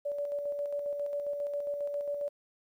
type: tone with tremolo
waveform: sine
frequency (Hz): 576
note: D5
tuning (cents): -34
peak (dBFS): -30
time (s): 0.05-2.29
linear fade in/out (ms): 10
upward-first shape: square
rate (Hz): 7.4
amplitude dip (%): 35
effects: 11-bit